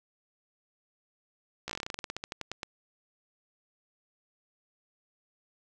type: slowing click train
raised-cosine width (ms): 0.2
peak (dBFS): -18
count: 20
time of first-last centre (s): 1.68-2.632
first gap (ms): 15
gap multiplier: 1.12
effects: none